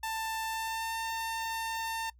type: tone with pitch glide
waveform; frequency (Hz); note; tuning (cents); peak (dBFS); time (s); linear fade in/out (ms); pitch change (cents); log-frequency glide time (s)
sawtooth; 889 to 903; A5 to A5; +18 to +45; -29; 0.03-2.1; 5; +27; 0.46-0.99
effects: noise-tail reverb RT60 0.1 s tail -24 dB re dry + added 60 Hz sine -56 dBFS peak until 2.19 s